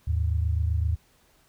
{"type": "tone pair together", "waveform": "sine", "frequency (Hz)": [78, 105.78], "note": ["D#2", "G#2"], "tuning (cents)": [5, 32], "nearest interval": "perfect fourth", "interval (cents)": 527, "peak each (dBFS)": [-23, -28], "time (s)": [0.07, 0.96], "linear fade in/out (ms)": 10, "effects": ["pink hiss -62 dBFS RMS until 1.48 s"]}